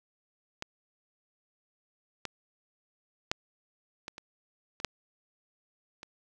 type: clicks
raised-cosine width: 0.2 ms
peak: -18 / -17 / -10 / -21 / -26 / -25 / -9 / -26 dBFS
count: 8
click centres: 0.624 / 2.253 / 3.315 / 4.081 / 4.181 / 4.801 / 4.847 / 6.031 s
effects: none